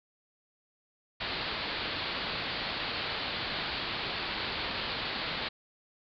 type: low-pass noise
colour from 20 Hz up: white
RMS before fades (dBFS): -35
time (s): 1.2-5.49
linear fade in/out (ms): 10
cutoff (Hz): 4600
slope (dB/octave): 96
effects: none